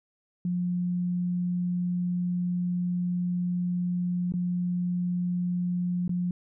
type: tone with dropouts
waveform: sine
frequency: 177.7 Hz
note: F3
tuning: 30 cents sharp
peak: -25 dBFS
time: 0.45-6.31 s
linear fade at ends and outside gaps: 2 ms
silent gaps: 4.322-4.338 / 6.079-6.093 s
effects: none